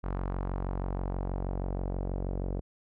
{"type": "tone with low-pass filter sweep", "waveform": "sawtooth", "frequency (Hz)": 46.25, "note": "F#1", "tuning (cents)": 0, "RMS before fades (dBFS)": -33, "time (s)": [0.03, 2.61], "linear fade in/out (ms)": 20, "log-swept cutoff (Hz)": [1200, 540], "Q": 1.5, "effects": []}